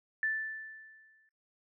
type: tone with exponential decay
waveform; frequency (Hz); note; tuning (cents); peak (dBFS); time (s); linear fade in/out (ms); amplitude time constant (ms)
sine; 1760; A6; 0; -27; 0.23-1.29; 1; 230
effects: noise-tail reverb RT60 0.2 s tail -22 dB re dry